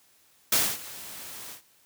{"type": "noise with ADSR envelope", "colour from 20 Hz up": "white", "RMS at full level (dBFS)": -21, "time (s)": [0.52, 1.62], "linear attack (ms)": 6, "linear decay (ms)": 250, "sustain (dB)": -20, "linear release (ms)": 110, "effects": ["white hiss -62 dBFS RMS until 1.85 s", "high-pass 60 Hz 12 dB/octave"]}